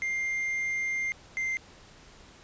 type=tone pair in turn; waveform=triangle; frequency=2100 / 2089 Hz; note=C7 / C7; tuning=+6 / -3 cents; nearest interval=unison; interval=9 cents; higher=first; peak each=-26 dBFS; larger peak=neither; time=0.02-1.12 / 1.37-1.57 s; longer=first; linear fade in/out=0 ms; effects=pink hiss -53 dBFS RMS until 2.43 s + resampled to 16000 Hz